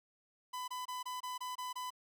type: tone bursts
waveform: 45% pulse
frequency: 1002 Hz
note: B5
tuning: 25 cents sharp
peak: -39 dBFS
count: 8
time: 0.53-1.905 s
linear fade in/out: 10 ms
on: 150 ms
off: 25 ms
effects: none